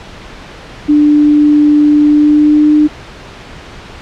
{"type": "tone with pitch glide", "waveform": "sine", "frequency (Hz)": [296.5, 301.2], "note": ["D4", "D4"], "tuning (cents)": [17, 44], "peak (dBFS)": -4, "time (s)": [0.88, 2.88], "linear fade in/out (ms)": 20, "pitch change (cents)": 27, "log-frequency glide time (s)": [2.06, 2.73], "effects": ["pink hiss -31 dBFS RMS until 4.01 s", "low-pass 4000 Hz 12 dB/octave"]}